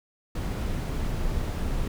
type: noise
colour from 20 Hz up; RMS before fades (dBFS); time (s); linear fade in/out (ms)
brown; -28; 0.35-1.88; 5
effects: none